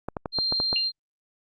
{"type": "clicks", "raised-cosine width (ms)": 1, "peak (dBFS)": -15, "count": 7, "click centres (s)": [0.086, 0.168, 0.258, 0.387, 0.524, 0.601, 0.729]}
{"type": "tone", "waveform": "sine", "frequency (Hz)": 4178, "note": "C8", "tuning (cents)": -3, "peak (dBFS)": -23, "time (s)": [0.32, 0.92], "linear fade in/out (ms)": 50}
{"type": "tone with exponential decay", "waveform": "sine", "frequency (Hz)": 2794, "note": "F7", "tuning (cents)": 0, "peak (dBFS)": -21, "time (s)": [0.76, 0.89], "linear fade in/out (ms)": 1, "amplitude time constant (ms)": 27}
{"effects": ["Opus 48 kbps"]}